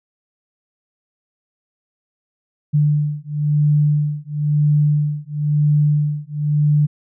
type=beating tone pair; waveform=sine; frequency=148 / 148.99 Hz; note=D3 / D3; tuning=+14 / +25 cents; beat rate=0.99 Hz; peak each=-17 dBFS; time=2.73-6.87 s; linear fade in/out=20 ms; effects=none